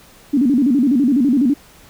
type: tone with vibrato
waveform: sine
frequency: 262.5 Hz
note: C4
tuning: 6 cents sharp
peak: -11 dBFS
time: 0.33-1.54 s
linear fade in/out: 10 ms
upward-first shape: square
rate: 12 Hz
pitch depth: 160 cents each way
effects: pink hiss -46 dBFS RMS until 1.89 s